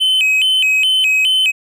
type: tone with vibrato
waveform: triangle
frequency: 2786 Hz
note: F7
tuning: 5 cents flat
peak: -9 dBFS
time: 0-1.52 s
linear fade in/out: 20 ms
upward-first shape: square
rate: 2.4 Hz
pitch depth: 160 cents each way
effects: none